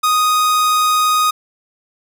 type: tone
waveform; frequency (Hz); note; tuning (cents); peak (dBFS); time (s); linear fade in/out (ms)
45% pulse; 1244.5; D#6; 0; -12; 0.03-1.31; 10
effects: none